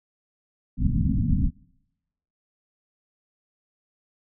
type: low-pass noise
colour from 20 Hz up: pink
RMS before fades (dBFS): -22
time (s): 0.77-1.51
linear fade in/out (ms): 50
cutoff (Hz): 270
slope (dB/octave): 96
effects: noise-tail reverb RT60 0.9 s tail -25 dB re dry